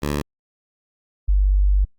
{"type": "tone pair in turn", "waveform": ["10% pulse", "sine"], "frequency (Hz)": [73, 48.72], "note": ["D2", "G1"], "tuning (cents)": [-10, -10], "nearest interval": "perfect fifth", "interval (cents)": 700, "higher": "first", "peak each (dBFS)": -13, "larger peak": "neither", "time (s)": [[0.02, 0.22], [1.28, 1.85]], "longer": "second", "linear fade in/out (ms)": 10, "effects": ["Opus 48 kbps"]}